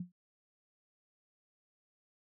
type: tone with exponential decay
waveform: sine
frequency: 177.9 Hz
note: F3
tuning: 32 cents sharp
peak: -34 dBFS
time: 0-0.12 s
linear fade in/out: 5 ms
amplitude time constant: 26 ms
effects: none